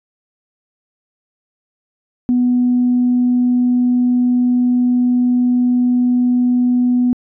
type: tone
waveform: sine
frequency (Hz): 246.9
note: B3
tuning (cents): 0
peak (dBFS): -10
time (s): 2.29-7.13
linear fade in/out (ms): 0
effects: tanh soft clip ceiling -6 dBFS